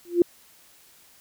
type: tone with exponential growth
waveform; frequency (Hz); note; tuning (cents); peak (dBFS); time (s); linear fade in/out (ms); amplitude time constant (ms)
sine; 347.8; F4; -7; -10; 0.05-0.22; 2; 36
effects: white hiss -55 dBFS RMS until 1.2 s